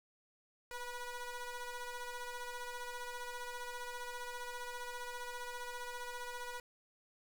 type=ring-modulated tone; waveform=20% pulse; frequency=487.5 Hz; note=B4; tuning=23 cents flat; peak=-34 dBFS; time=0.71-6.6 s; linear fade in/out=2 ms; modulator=480 Hz; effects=none